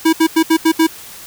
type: tone bursts at uneven times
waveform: square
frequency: 323.1 Hz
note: E4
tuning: 35 cents flat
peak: -9 dBFS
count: 6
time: 0.05-0.13 / 0.2-0.27 / 0.36-0.43 / 0.5-0.57 / 0.65-0.72 / 0.79-0.87 s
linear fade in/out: 10 ms
effects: white hiss -35 dBFS RMS until 1.26 s